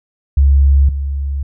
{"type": "tone pair in turn", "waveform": "sine", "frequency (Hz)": [69.3, 69.58], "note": ["C#2", "C#2"], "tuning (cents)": [0, 7], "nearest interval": "unison", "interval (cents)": 7, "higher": "second", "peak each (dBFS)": [-6, -16], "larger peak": "first", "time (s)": [[0.37, 0.89], [0.89, 1.43]], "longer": "second", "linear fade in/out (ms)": 5, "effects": []}